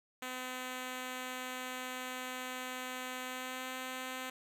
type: tone with pitch glide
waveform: 5% pulse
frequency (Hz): 254.6 to 257.4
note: C4 to C4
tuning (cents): -47 to -28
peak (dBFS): -28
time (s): 0.22-4.3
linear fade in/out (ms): 5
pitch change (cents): +19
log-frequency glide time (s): 3.24-3.68
effects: none